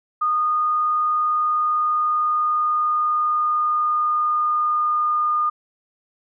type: tone with pitch glide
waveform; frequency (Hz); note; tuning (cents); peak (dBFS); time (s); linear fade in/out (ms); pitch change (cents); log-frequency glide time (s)
sine; 1229 to 1217.7; D#6 to D#6; -22 to -38; -17; 0.21-5.5; 10; -16; 1.12-5.32
effects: none